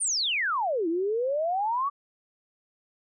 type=exponential two-way sweep; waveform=sine; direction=down then up; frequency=9720 to 319.1 to 1168 Hz; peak=-24 dBFS; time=0-1.9 s; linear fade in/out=20 ms; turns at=0.88 s; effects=none